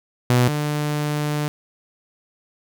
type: tone pair in turn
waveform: sawtooth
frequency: 123.47 / 148.8 Hz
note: B2 / D3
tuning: 0 / +23 cents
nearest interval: minor third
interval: 323 cents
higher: second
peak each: -10 / -17 dBFS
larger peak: first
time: 0.3-0.48 / 0.48-1.48 s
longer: second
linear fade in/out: 0 ms
effects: none